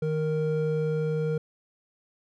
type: tone pair together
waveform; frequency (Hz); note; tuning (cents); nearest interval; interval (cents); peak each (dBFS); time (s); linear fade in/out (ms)
triangle; 155.56 / 465.8; D#3 / A#4; 0 / -1; octave + perfect fifth; 1899; -25; 0.02-1.38; 5
effects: none